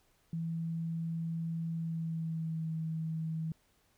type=tone with pitch glide; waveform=sine; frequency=164.81 to 160.49 Hz; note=E3 to E3; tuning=0 to -46 cents; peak=-33 dBFS; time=0.33-3.52 s; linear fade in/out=2 ms; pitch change=-46 cents; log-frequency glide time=1.73-2.71 s; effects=pink hiss -71 dBFS RMS until 3.97 s